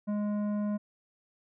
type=tone with tanh clipping; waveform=triangle; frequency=207.7 Hz; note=G#3; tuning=in tune; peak=-30 dBFS; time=0.07-0.78 s; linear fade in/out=20 ms; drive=15 dB; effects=none